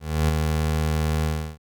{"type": "tone with ADSR envelope", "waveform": "25% pulse", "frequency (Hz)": 77.8, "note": "D#2", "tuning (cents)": 0, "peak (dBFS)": -13, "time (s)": [0, 1.58], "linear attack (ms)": 290, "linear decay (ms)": 8, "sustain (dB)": -4, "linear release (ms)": 330, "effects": []}